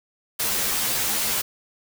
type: noise with comb filter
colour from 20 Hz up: white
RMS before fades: -24 dBFS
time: 0.39-1.42 s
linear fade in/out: 10 ms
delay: 12 ms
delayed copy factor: -0.9
effects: none